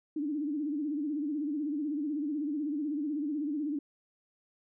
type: tone with vibrato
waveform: sine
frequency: 295.9 Hz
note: D4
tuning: 13 cents sharp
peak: -30 dBFS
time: 0.16-3.79 s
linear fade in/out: 5 ms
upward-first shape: sine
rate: 16 Hz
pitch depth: 110 cents each way
effects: none